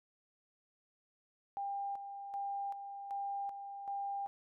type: tone with tremolo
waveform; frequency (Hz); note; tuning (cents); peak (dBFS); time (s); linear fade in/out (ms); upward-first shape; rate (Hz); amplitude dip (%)
sine; 798; G5; +31; -36; 1.57-4.27; 0; square; 1.3; 55
effects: none